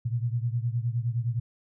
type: beating tone pair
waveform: sine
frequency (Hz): 115.7 / 125.4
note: A#2 / B2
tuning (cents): -13 / +27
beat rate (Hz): 9.7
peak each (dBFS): -27 / -30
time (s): 0.05-1.4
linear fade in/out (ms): 10
effects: none